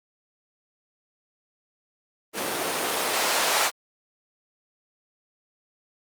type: noise with band-pass filter sweep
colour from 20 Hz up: blue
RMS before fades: -25 dBFS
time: 2.33-3.71 s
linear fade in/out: 50 ms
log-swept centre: 320 to 780 Hz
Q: 0.98
effects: Opus 32 kbps